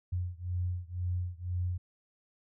sine beating tone pair, 88.6 / 90.6 Hz, F2 / F#2, +25 / -36 cents, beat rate 2 Hz, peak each -34 / -35 dBFS, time 0.12-1.78 s, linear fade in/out 10 ms, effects none

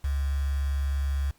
sine tone with quantisation, 69.6 Hz, C#2, 8 cents sharp, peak -24 dBFS, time 0.04-1.31 s, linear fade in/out 5 ms, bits 7, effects pink hiss -63 dBFS RMS until 1.38 s + Opus 48 kbps

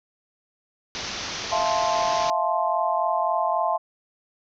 white low-pass noise, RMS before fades -32 dBFS, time 0.95-2.3 s, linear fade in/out 0 ms, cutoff 6300 Hz, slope 96 dB/octave
sine chord, F major seventh, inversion third, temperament just, 654.8 / 698.5 / 873.1 / 1047.7 Hz, E5 / F5 / A5 / C6, -12 / 0 / -14 / +2 cents, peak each -26 dBFS, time 1.51-3.78 s, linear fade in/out 20 ms
effects none

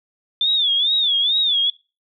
sine tone with vibrato, 3520 Hz, A7, in tune, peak -15 dBFS, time 0.41-1.7 s, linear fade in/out 2 ms, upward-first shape sine, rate 2.3 Hz, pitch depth 140 cents each way, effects noise-tail reverb RT60 0.3 s tail -23 dB re dry

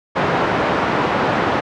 white band-pass noise, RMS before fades -18 dBFS, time 0.15-1.61 s, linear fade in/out 20 ms, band 120 to 1100 Hz, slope 12 dB/octave, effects low-pass 5000 Hz 12 dB/octave

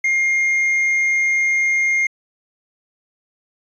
triangle tone, 2124 Hz, C7, 25 cents sharp, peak -13 dBFS, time 0.04-2.07 s, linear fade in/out 5 ms, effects resampled to 22050 Hz

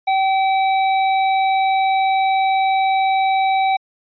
sine tone with hard clipping, 769 Hz, G5, 33 cents flat, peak -16 dBFS, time 0.07-3.77 s, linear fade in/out 10 ms, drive 13 dB, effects resampled to 11025 Hz

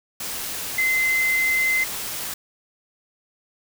sine tone in noise, 2064 Hz, C7, 24 cents flat, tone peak -18 dBFS, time 0.78-1.84 s, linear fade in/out 5 ms, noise white, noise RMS -30 dBFS, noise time 0.2-2.34 s, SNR +9 dB, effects none

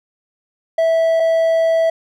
triangle tone pair in turn, 655 / 655 Hz, E5 / E5, -11 / -11 cents, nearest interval unison, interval 0 cents, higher neither, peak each -10 dBFS, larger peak neither, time 0.78-1.2 / 1.2-1.9 s, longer second, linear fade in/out 5 ms, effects none

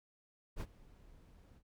brown noise with ADSR envelope, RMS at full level -37 dBFS, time 0.56-1.63 s, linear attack 47 ms, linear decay 50 ms, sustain -23 dB, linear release 64 ms, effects none

